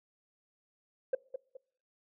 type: tone with echo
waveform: sine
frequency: 523.3 Hz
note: C5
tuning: in tune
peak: -23 dBFS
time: 1.13-1.15 s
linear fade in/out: 5 ms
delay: 210 ms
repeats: 2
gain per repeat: -10 dB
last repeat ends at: 1.57 s
effects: noise-tail reverb RT60 0.6 s tail -25 dB re dry + tanh soft clip ceiling -24 dBFS